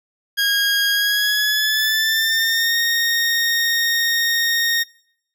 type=tone with pitch glide; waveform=20% pulse; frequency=1633 to 1854.3 Hz; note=G#6 to A#6; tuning=-30 to -10 cents; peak=-11 dBFS; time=0.37-4.84 s; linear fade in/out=20 ms; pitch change=+220 cents; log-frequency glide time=0.91-2.78 s; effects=noise-tail reverb RT60 0.7 s tail -23 dB re dry